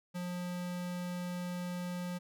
square tone, 178 Hz, F3, 33 cents sharp, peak -37 dBFS, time 0.14-2.19 s, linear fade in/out 20 ms, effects none

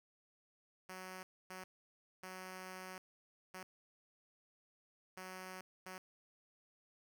5% pulse tone bursts at uneven times, 185.9 Hz, F#3, 8 cents sharp, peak -36 dBFS, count 6, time 0.89-1.23 / 1.5-1.64 / 2.23-2.98 / 3.54-3.63 / 5.17-5.61 / 5.86-5.98 s, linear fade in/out 2 ms, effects none

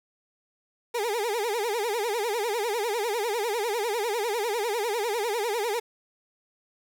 30% pulse tone with vibrato, 440 Hz, A4, in tune, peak -23 dBFS, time 0.94-5.8 s, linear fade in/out 10 ms, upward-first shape sine, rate 10 Hz, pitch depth 180 cents each way, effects 9-bit

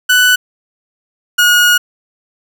30% pulse tone pair in turn, 1490 / 1444.2 Hz, F#6 / F#6, +12 / -42 cents, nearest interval minor second, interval 54 cents, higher first, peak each -4 dBFS, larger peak neither, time 0.09-0.36 / 1.38-1.78 s, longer second, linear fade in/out 10 ms, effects none

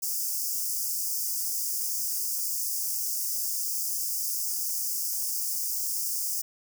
white high-pass noise, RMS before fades -30 dBFS, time 0.02-6.42 s, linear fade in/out 10 ms, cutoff 4900 Hz, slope 96 dB/octave, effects none

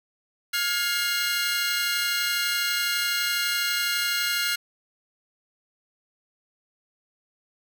20% pulse tone cluster, 1414 / 1666 / 2137 / 3987 Hz, F6 / G#6 / C7 / B7, +21 / +5 / +36 / +16 cents, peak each -21 / -27 / -24 / -28 dBFS, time 0.53-4.56 s, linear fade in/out 10 ms, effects none

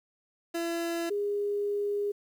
30% pulse / sine tone pair in turn, 337.2 / 408.8 Hz, E4 / G#4, +39 / -27 cents, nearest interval minor third, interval 334 cents, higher second, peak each -27 dBFS, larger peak neither, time 0.54-1.1 / 1.1-2.12 s, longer second, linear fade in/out 10 ms, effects 10-bit

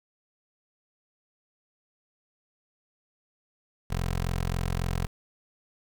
15% pulse tone with notch filter, 43.65 Hz, F1, in tune, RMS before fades -29 dBFS, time 3.9-5.07 s, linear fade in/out 10 ms, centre 330 Hz, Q 1.8, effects 9-bit

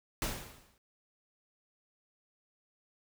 pink noise with exponential decay, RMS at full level -32 dBFS, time 0.22-0.78 s, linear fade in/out 1 ms, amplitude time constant 120 ms, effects none

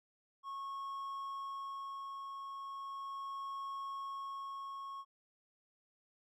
triangle tone with tremolo, 1096 Hz, C#6, 20 cents flat, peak -38 dBFS, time 0.43-5.05 s, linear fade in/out 50 ms, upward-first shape sine, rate 0.38 Hz, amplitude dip 30%, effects none

